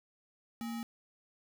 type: tone with sample-and-hold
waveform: sine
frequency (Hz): 230.6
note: A#3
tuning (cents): -19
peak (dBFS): -36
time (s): 0.61-0.83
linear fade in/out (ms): 0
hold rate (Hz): 1050
effects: none